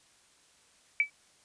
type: tone with exponential decay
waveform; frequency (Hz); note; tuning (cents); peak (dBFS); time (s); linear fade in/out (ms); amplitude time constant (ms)
sine; 2300; D7; -37; -18; 1-1.1; 1; 21
effects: white hiss -63 dBFS RMS until 1.44 s + resampled to 22050 Hz